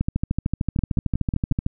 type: two click trains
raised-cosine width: 5 ms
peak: -9 / -11 dBFS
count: 23 / 5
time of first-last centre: 0.01-1.664 / 0.79-1.521 s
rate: 13.3 / 5.47 Hz
effects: none